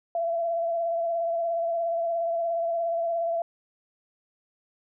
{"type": "tone with vibrato", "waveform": "sine", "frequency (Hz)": 674, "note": "E5", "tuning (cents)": 38, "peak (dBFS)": -24, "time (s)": [0.15, 3.42], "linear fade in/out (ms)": 2, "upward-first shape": "sine", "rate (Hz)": 17, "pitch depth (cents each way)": 29, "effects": []}